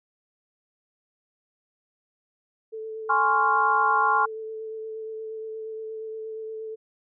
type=tone with vibrato; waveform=sine; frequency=440 Hz; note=A4; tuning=in tune; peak=-32 dBFS; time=2.72-6.76 s; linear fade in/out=20 ms; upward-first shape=sine; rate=8.5 Hz; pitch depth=14 cents each way
type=chord; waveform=sine; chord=Db major seventh; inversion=second; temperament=equal; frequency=830.6 / 1046.5 / 1108.7 / 1396.9 Hz; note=Ab5 / C6 / Db6 / F6; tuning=0 / 0 / 0 / 0 cents; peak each=-24 dBFS; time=3.09-4.26 s; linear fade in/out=10 ms
effects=none